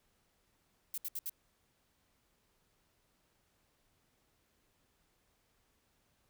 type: noise bursts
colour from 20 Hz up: violet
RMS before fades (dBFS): -39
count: 4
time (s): 0.94-1.296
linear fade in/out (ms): 2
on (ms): 38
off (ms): 68
effects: pink hiss -75 dBFS RMS until 6.29 s